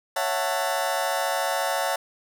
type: chord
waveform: sawtooth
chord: F# minor seventh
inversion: second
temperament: just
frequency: 555 / 666 / 740 / 888 Hz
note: C#5 / E5 / F#5 / A5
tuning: +2 / +18 / 0 / +16 cents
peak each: -25 dBFS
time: 0.16-1.96 s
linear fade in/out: 5 ms
effects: none